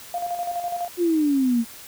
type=tone with tremolo; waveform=sine; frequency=700 Hz; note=F5; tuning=4 cents sharp; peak=-23 dBFS; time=0.14-0.88 s; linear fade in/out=2 ms; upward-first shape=square; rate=12 Hz; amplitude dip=50%
type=exponential sweep; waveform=sine; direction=down; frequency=359.2 to 225.4 Hz; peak=-17 dBFS; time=0.97-1.65 s; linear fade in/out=50 ms
effects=white hiss -42 dBFS RMS until 1.87 s